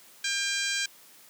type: harmonic tone with a mistuned harmonic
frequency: 799 Hz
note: G5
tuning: 33 cents sharp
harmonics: 2 / 3 / 4 / 5 / 6 / 7 / 8 / 9 / 10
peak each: -32 / -34 / -35 / -36 / -37 / -37 / -38 / -39 / -39 dBFS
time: 0.24-0.86 s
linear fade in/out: 5 ms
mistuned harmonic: 6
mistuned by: -15 cents
effects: white hiss -54 dBFS RMS until 1.29 s + high-pass 150 Hz 12 dB/octave